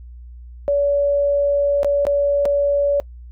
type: tone with dropouts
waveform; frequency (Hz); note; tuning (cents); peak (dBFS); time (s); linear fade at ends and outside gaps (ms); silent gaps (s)
sine; 570; C#5; +48; -14; 0.68-3; 0; 1.832-1.846 / 2.052-2.068 / 2.454-2.458
effects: noise-tail reverb RT60 0.1 s tail -23 dB re dry + added 60 Hz sine -35 dBFS peak until 3.31 s